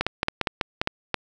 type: clicks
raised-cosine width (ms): 0.3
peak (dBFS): -6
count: 10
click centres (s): 0.01 / 0.066 / 0.231 / 0.284 / 0.413 / 0.472 / 0.612 / 0.815 / 0.874 / 1.143
effects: none